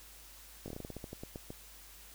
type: slowing click train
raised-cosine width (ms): 2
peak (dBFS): -29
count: 14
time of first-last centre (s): 0.66-1.504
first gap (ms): 20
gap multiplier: 1.18
effects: added 51 Hz sine -58 dBFS peak until 2.14 s + white hiss -55 dBFS RMS until 2.14 s